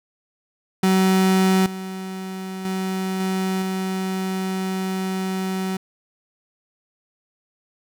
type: tone with level steps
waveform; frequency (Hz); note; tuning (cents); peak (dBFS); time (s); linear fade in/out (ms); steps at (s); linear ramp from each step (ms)
35% pulse; 188.8; F#3; +35; -13 / -27 / -21 / -19 / -21; 0.83-5.77; 5; 1.66 / 2.65 / 3.2 / 3.62; 2
effects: none